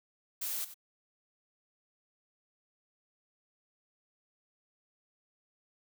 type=noise with echo; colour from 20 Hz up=blue; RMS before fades=-36 dBFS; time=0.41-0.65 s; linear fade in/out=10 ms; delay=93 ms; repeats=1; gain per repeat=-13 dB; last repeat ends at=0.743 s; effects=none